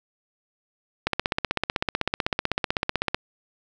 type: click train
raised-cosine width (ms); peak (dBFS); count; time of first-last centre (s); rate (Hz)
0.3; -6; 34; 1.07-3.145; 15.9
effects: none